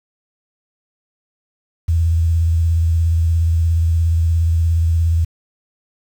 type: tone with vibrato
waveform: sine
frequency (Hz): 82.8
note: E2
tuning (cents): +8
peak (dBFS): -12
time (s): 1.88-5.25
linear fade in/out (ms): 10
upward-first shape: sine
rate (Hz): 17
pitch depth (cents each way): 42
effects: 7-bit